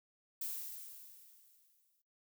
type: noise with exponential decay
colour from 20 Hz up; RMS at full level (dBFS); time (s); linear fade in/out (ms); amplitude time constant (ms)
violet; -39; 0.41-2.02; 5; 350
effects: noise-tail reverb RT60 0.3 s tail -21 dB re dry